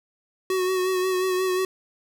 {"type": "tone with vibrato", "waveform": "square", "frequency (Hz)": 371.3, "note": "F#4", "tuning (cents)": 6, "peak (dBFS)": -22, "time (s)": [0.5, 1.65], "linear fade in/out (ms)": 2, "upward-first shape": "sine", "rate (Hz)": 5.6, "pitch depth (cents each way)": 29, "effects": []}